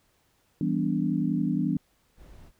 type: chord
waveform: sine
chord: E minor seventh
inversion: none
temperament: equal with one note detuned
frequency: 164.81 / 196 / 246.9 / 290.5 Hz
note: E3 / G3 / B3 / D4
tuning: 0 / 0 / 0 / -19 cents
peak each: -29 dBFS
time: 0.61-1.77 s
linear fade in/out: 2 ms
type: noise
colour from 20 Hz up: brown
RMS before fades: -48 dBFS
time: 2.16-2.52 s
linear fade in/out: 50 ms
effects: pink hiss -68 dBFS RMS until 2.59 s